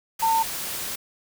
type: tone in noise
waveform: sine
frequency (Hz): 902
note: A5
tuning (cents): +43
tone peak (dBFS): -18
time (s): 0.22-0.43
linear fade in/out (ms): 10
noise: white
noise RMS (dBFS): -31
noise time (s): 0.19-0.96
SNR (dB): +10
effects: none